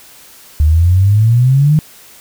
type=exponential sweep; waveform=sine; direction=up; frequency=73.42 to 157.4 Hz; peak=-6 dBFS; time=0.6-1.79 s; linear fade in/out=0 ms; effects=white hiss -40 dBFS RMS until 2.2 s